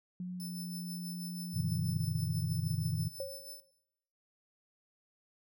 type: tone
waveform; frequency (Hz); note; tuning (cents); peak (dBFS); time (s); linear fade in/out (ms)
sine; 180.5; F#3; -43; -36; 0.2-1.97; 2
type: tone with tremolo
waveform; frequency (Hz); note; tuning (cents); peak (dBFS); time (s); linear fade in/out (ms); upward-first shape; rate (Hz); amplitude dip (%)
10% pulse; 5280; E8; +2; -38; 0.4-3.6; 0; sine; 6.2; 60
type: chord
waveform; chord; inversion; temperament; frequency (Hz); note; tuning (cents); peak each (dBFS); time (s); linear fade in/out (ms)
sine; E minor seventh; first; equal with one note detuned; 98 / 123.47 / 150.61 / 164.81; G2 / B2 / D3 / E3; 0 / 0 / +44 / 0; -37; 1.53-3.09; 20
type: tone with exponential decay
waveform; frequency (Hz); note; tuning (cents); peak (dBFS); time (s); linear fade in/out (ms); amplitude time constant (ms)
sine; 541; C#5; -42; -33; 3.2-3.71; 2; 110
effects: noise-tail reverb RT60 0.9 s tail -19 dB re dry